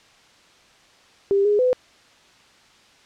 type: tone with pitch steps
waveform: sine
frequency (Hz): 397.1 / 414.3 / 504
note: G4 / G#4 / B4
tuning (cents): +22 / -4 / +35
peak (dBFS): -15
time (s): 1.31-1.73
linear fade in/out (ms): 0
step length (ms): 140
effects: white hiss -53 dBFS RMS until 3.05 s + low-pass 5000 Hz 12 dB/octave